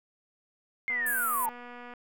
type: linear sweep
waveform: sine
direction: down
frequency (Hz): 2147 to 866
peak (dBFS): -27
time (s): 0.88-1.49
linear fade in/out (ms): 0
type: click train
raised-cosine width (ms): 0.5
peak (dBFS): -31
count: 253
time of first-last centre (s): 0.9-1.937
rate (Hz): 243
type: band-pass noise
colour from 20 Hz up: white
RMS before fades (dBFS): -34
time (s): 1.06-1.46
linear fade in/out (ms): 5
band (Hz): 9100 to 16000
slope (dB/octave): 48
effects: none